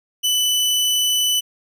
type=tone; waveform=sawtooth; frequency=2988 Hz; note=F#7; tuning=16 cents sharp; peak=-13 dBFS; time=0.23-1.41 s; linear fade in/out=20 ms; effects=none